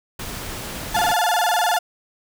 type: noise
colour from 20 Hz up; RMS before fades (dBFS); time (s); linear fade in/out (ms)
pink; -31; 0.19-1.13; 5
type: tone with vibrato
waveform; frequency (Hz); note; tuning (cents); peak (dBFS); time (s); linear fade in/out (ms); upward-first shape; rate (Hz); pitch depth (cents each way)
35% pulse; 784; G5; 0; -15; 0.94-1.79; 10; square; 20; 180
effects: none